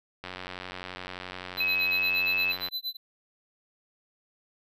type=click train; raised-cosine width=0.3 ms; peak=-21 dBFS; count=225; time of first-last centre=0.24-2.685 s; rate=91.6 Hz
type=tone with tremolo; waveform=square; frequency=4016 Hz; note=B7; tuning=28 cents sharp; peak=-29 dBFS; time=1.57-2.97 s; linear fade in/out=10 ms; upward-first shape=sine; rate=8.6 Hz; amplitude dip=100%
type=tone with pitch glide; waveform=sine; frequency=2556 to 2601 Hz; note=D#7 to E7; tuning=+46 to -24 cents; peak=-24 dBFS; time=1.6-2.52 s; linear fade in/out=5 ms; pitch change=+30 cents; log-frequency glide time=1.89-2.24 s
effects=none